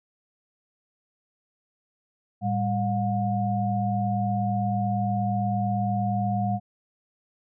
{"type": "tone cluster", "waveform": "sine", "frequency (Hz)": [110.7, 199.4, 717], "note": ["A2", "G3", "F5"], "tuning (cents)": [11, 30, 45], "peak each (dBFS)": -27, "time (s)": [2.41, 6.6], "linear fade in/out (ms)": 50, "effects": []}